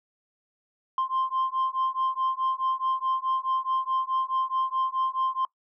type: beating tone pair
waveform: sine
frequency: 1046.5 / 1051.2 Hz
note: C6 / C6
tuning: 0 / +8 cents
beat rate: 4.7 Hz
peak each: -26 dBFS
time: 0.98-5.45 s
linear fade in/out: 2 ms
effects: noise-tail reverb RT60 0.1 s tail -23 dB re dry + tanh soft clip ceiling -20 dBFS